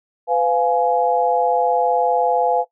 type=chord; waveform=sine; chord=F diminished; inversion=second; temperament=just; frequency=502.9 / 698.5 / 838.1 Hz; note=Cb5 / F5 / Ab5; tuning=+31 / 0 / +16 cents; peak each=-19 dBFS; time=0.27-2.65 s; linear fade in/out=50 ms; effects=noise-tail reverb RT60 0.1 s tail -17 dB re dry